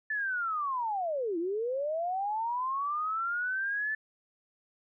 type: linear two-way sweep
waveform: sine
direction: down then up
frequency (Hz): 1758 to 322.2 to 1758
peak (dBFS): -29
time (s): 0.1-3.95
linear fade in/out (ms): 5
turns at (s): 1.38
effects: none